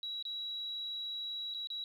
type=tone with dropouts; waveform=sine; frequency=3889 Hz; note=B7; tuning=27 cents flat; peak=-37 dBFS; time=0.03-1.84 s; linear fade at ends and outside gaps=1 ms; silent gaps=0.226-0.252 / 1.54-1.546 / 1.672-1.702 s; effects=11-bit